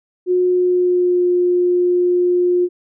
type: tone with pitch glide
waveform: sine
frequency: 362.2 to 356.2 Hz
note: F#4 to F4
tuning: -37 to +34 cents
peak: -12 dBFS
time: 0.26-2.69 s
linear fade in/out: 50 ms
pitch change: -29 cents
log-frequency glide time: 0.45-1.27 s
effects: none